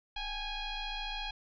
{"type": "tone with frequency modulation", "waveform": "sine", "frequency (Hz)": 1661.2, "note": "G#6", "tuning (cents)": 0, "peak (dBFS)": -35, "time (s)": [0.16, 1.31], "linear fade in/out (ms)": 5, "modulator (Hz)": 817, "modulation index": 2.9, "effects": []}